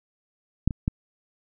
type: clicks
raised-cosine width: 5 ms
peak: -6 / -18 / -10 dBFS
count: 3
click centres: 0.676 / 0.708 / 0.879 s
effects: none